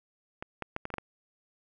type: clicks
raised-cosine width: 0.5 ms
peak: -22 / -19 / -17 / -19 / -26 / -18 / -21 dBFS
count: 7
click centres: 0.425 / 0.623 / 0.764 / 0.854 / 0.903 / 0.94 / 0.983 s
effects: none